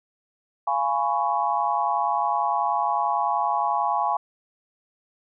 sine chord, C# dominant seventh, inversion first, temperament just, 693 / 831.5 / 997.9 / 1108.7 Hz, E#5 / G#5 / B5 / C#6, -14 / +2 / +18 / 0 cents, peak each -28 / -24 / -27 / -27 dBFS, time 0.67-4.17 s, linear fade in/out 5 ms, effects none

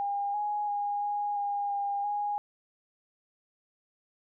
sine tone with pitch steps, 807 / 832 / 818 / 823 / 812 / 806 / 824 Hz, G#5 / G#5 / G#5 / G#5 / G#5 / G5 / G#5, -50 / +3 / -26 / -16 / -39 / +48 / -14 cents, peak -28 dBFS, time 0-2.38 s, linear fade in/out 0 ms, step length 340 ms, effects none

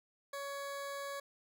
20% pulse tone, 560 Hz, C#5, 18 cents sharp, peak -35 dBFS, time 0.33-1.2 s, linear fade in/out 5 ms, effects none

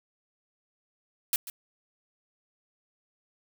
blue noise with echo, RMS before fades -25 dBFS, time 1.33-1.36 s, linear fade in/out 2 ms, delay 140 ms, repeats 1, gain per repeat -14 dB, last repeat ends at 1.5 s, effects none

